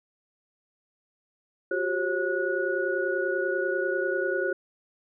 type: tone cluster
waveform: sine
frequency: 359.3 / 389.5 / 540 / 1461 Hz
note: F4 / G4 / C#5 / F#6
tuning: +49 / -11 / -45 / -22 cents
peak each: -30 dBFS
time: 1.71-4.53 s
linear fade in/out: 5 ms
effects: none